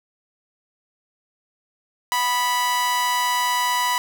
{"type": "tone with amplitude modulation", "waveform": "sawtooth", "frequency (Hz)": 985, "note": "B5", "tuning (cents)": -5, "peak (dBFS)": -13, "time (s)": [2.12, 3.98], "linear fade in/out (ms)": 0, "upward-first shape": "sine", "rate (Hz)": 251, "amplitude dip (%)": 50, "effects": []}